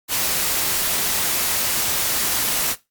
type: noise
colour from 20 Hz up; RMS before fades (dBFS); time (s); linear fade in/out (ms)
white; -21; 0.08-2.76; 50
effects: noise-tail reverb RT60 0.2 s tail -17 dB re dry + Opus 48 kbps